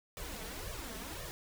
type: noise with flanger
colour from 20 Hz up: pink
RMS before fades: -43 dBFS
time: 0.17-1.31 s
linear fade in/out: 0 ms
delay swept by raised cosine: 1.7 to 4.6 ms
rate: 1.9 Hz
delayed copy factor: +0.9
effects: none